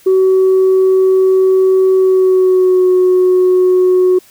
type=tone with pitch glide; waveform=sine; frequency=377.5 to 367 Hz; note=F#4 to F#4; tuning=+35 to -14 cents; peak=-5 dBFS; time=0.06-4.19 s; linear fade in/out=10 ms; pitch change=-49 cents; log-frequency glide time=1.95-2.88 s; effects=tanh soft clip ceiling -4 dBFS + white hiss -45 dBFS RMS until 4.3 s